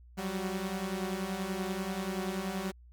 sawtooth tone cluster, 183.6 / 194 / 368.9 Hz, F#3 / G3 / F#4, -13 / -18 / -5 cents, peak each -35 / -31 / -37 dBFS, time 0.17-2.72 s, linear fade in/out 20 ms, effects added 60 Hz sine -52 dBFS peak until 2.92 s

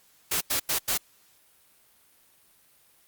white noise bursts, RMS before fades -26 dBFS, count 4, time 0.31-0.977 s, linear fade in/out 10 ms, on 100 ms, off 89 ms, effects white hiss -61 dBFS RMS until 3.07 s + Opus 48 kbps

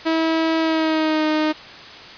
sawtooth tone with pitch glide, 323.7 to 308.5 Hz, E4 to D#4, -31 to -15 cents, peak -13 dBFS, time 0.05-1.53 s, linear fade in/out 20 ms, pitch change -84 cents, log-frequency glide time 0.59-1.26 s, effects white hiss -38 dBFS RMS until 2.17 s + resampled to 11025 Hz

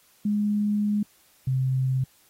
sine tone pair in turn, 207.7 / 130.84 Hz, G#3 / C3, 0 / 0 cents, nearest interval minor sixth, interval 800 cents, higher first, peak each -21 dBFS, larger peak neither, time 0.25-1.03 / 1.47-2.04 s, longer first, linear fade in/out 5 ms, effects white hiss -60 dBFS RMS until 2.29 s + AAC 48 kbps

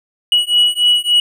triangle beating tone pair, 2923 / 2926.5 Hz, F#7 / F#7, -22 / -20 cents, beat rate 3.5 Hz, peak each -12 dBFS, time 0.32-1.2 s, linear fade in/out 2 ms, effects none

